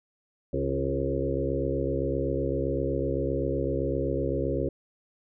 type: harmonic tone with a mistuned harmonic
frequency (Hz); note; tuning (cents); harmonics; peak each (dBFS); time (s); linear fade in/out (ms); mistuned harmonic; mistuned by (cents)
67.8; C#2; -38; 1 / 2 / 4 / 5 / 6 / 7 / 8; -33 / -33 / -33 / -33 / -33 / -33 / -33; 0.53-4.69; 5; 5; +31
effects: none

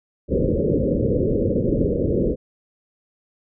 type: low-pass noise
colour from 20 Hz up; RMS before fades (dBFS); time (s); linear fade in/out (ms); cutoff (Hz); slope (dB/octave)
white; -20; 0.28-2.36; 50; 550; 96
effects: none

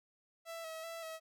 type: tone with vibrato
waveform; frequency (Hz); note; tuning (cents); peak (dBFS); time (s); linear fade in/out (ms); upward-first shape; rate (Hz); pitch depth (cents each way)
sawtooth; 653; E5; -17; -39; 0.45-1.2; 50; square; 2.6; 26
effects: none

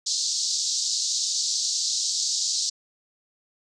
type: band-pass noise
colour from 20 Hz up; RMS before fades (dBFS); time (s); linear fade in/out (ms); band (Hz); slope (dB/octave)
pink; -26; 0.06-2.7; 10; 4100 to 7300; 48
effects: resampled to 22050 Hz

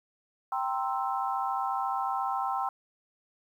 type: chord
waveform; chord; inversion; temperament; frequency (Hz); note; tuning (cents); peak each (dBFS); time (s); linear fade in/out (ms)
sine; C dominant seventh; second; equal; 784 / 932.3 / 1046.5 / 1318.5; G5 / Bb5 / C6 / E6; 0 / 0 / 0 / 0; -31 / -36 / -33 / -35; 0.52-2.69; 2
effects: 10-bit

